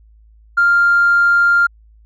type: tone with tanh clipping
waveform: triangle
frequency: 1396.9 Hz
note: F6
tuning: in tune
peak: -9 dBFS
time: 0.57-1.67 s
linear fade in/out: 10 ms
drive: 4 dB
effects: added 54 Hz sine -44 dBFS peak until 2.05 s